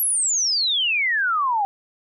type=exponential sweep; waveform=sine; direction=down; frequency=11850 to 781 Hz; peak=-18 dBFS; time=0-1.65 s; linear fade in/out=0 ms; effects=none